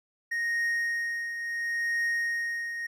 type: tone with tremolo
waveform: triangle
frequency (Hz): 1864.7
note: A#6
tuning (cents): 0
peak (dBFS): -23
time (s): 0.31-2.87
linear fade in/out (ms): 10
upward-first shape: triangle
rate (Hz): 0.72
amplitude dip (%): 60
effects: none